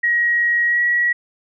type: tone with pitch glide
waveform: sine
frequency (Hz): 1897 to 1921.3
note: A#6 to B6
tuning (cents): +30 to -48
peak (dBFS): -14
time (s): 0.03-1.13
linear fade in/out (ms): 10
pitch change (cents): +22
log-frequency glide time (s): 0.67-0.81
effects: none